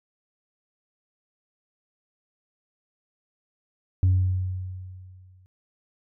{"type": "tone with exponential decay", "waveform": "sine", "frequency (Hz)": 92.5, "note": "F#2", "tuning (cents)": 0, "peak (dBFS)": -13, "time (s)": [4.03, 5.46], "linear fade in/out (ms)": 0, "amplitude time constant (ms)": 310, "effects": ["tanh soft clip ceiling -14 dBFS"]}